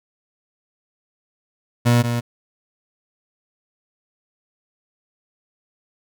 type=tone pair in turn; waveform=30% pulse; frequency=119.8 / 119.11 Hz; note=A#2 / A#2; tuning=+48 / +38 cents; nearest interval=unison; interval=10 cents; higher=first; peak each=-10 / -17 dBFS; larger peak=first; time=1.85-2.03 / 2.03-2.21 s; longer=neither; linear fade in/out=20 ms; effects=none